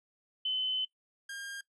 sine / sawtooth tone pair in turn, 3040 / 1610.4 Hz, F#7 / G6, +46 / +46 cents, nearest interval major seventh, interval 1100 cents, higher first, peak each -29 / -36 dBFS, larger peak first, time 0.45-0.85 / 1.29-1.61 s, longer first, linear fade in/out 5 ms, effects noise-tail reverb RT60 0.1 s tail -18 dB re dry + resampled to 24000 Hz

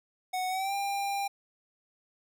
square tone with pitch glide, 740 to 797.7 Hz, F#5 to G5, 0 to +30 cents, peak -30 dBFS, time 0.33-1.28 s, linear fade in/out 10 ms, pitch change +130 cents, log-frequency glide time 0.49-0.74 s, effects none

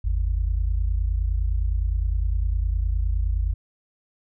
sine tone pair together, 50.65 / 80.4 Hz, G#1 / E2, -43 / -43 cents, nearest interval minor sixth, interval 800 cents, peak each -21 / -26 dBFS, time 0.04-3.54 s, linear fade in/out 10 ms, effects none

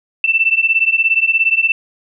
sine beating tone pair, 2660 / 2677 Hz, E7 / E7, +15 / +26 cents, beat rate 17 Hz, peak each -14 dBFS, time 0.24-1.72 s, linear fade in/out 2 ms, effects none

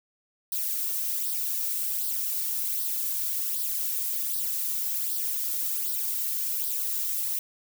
violet noise with flanger, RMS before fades -29 dBFS, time 0.52-7.39 s, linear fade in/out 2 ms, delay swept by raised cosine 0.21 to 2.21 ms, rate 1.3 Hz, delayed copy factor +0.65, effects none

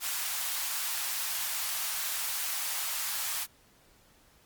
white high-pass noise, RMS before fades -33 dBFS, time 0-3.47 s, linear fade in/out 50 ms, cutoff 750 Hz, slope 24 dB/octave, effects pink hiss -62 dBFS RMS until 4.45 s + Opus 48 kbps

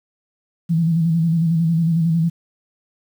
sine tone with vibrato, 165 Hz, E3, 2 cents sharp, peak -14 dBFS, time 0.69-2.3 s, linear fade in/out 20 ms, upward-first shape square, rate 11 Hz, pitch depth 47 cents each way, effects 8-bit

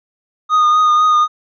triangle tone with vibrato, 1233 Hz, D#6, 16 cents flat, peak -7 dBFS, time 0.49-1.28 s, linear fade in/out 50 ms, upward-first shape triangle, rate 4 Hz, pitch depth 26 cents each way, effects resampled to 16000 Hz

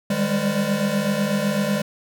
square tone cluster, 154.9 / 197.1 / 205.1 / 510 / 583 Hz, D#3 / G3 / G#3 / C5 / D5, -7 / +10 / -21 / -44 / -13 cents, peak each -30 / -27 / -23 / -31 / -30 dBFS, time 0.1-1.82 s, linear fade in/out 5 ms, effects none

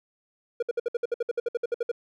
triangle tone bursts, 475.2 Hz, A#4, 33 cents sharp, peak -21 dBFS, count 16, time 0.6-1.916 s, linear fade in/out 5 ms, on 26 ms, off 60 ms, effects none

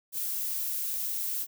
violet noise, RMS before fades -32 dBFS, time 0.12-1.47 s, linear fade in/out 50 ms, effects none

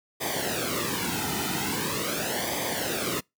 pink noise with flanger, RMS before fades -29 dBFS, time 0.2-3.21 s, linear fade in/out 20 ms, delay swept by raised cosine 0.72 to 1.82 ms, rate 0.42 Hz, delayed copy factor -0.75, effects noise-tail reverb RT60 0.2 s tail -26 dB re dry + high-pass 100 Hz 12 dB/octave

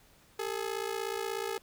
sawtooth ring-modulated tone, 424.2 Hz, G#4, 37 cents sharp, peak -26 dBFS, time 0.39-1.58 s, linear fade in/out 2 ms, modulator 28.3 Hz, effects pink hiss -62 dBFS RMS until 1.62 s

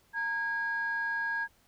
sine tone pair together, 920 / 1639.3 Hz, A#5 / G#6, -23 / -23 cents, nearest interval minor seventh, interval 1000 cents, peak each -36 / -29 dBFS, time 0.13-1.48 s, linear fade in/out 50 ms, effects tanh soft clip ceiling -24 dBFS + pink hiss -66 dBFS RMS until 1.67 s

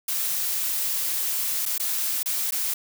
blue noise with dropouts, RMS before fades -26 dBFS, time 0.08-2.74 s, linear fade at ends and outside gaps 5 ms, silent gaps 1.655-1.66 / 1.781-1.797 / 2.231-2.258 / 2.509-2.521 s, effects none

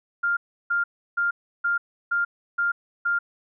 sine tone bursts, 1400 Hz, F6, 4 cents sharp, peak -20 dBFS, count 7, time 0.23-3.19 s, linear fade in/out 10 ms, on 140 ms, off 330 ms, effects none

